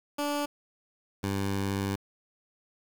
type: tone pair in turn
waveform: 15% pulse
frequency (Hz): 290.6 / 98.56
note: D4 / G2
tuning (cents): -18 / +10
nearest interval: octave + perfect fifth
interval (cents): 1872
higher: first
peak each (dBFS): -22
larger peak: neither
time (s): 0.18-0.46 / 1.23-1.96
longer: second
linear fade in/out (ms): 10
effects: 8-bit